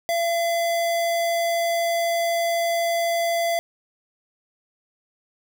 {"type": "tone", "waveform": "square", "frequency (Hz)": 678, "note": "E5", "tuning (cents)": 49, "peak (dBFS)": -21, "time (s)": [0.09, 3.59], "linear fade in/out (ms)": 0, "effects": []}